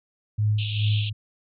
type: tone with tremolo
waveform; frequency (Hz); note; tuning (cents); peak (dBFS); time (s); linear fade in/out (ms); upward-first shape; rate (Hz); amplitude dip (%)
sine; 106; G#2; +36; -18; 0.38-1.13; 10; sine; 2.4; 65
type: band-pass noise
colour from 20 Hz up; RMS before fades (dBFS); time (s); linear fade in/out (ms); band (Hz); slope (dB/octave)
pink; -34; 0.58-1.1; 10; 2600 to 3800; 96
effects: none